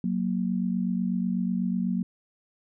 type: tone pair together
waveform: sine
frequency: 185 / 233.1 Hz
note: F#3 / A#3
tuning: 0 / 0 cents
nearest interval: major third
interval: 400 cents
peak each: -26 / -28 dBFS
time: 0.04-2.03 s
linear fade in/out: 2 ms
effects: none